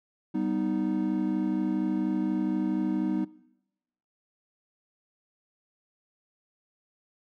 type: chord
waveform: triangle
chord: G augmented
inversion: none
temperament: equal with one note detuned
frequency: 194.31 / 246.9 / 311.1 Hz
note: G3 / B3 / D#4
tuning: -15 / 0 / 0 cents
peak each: -29 / -29 / -27 dBFS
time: 0.34-3.25 s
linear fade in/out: 10 ms
effects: noise-tail reverb RT60 0.9 s tail -21 dB re dry